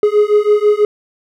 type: beating tone pair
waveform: triangle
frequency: 415.3 / 421.4 Hz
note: G#4 / G#4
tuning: 0 / +25 cents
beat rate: 6.1 Hz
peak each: -10 dBFS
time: 0.03-0.85 s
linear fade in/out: 2 ms
effects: none